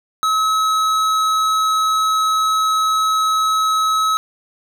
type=tone with tanh clipping; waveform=sine; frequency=1286 Hz; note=E6; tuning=43 cents flat; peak=-16 dBFS; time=0.23-4.17 s; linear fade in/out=0 ms; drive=16 dB; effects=none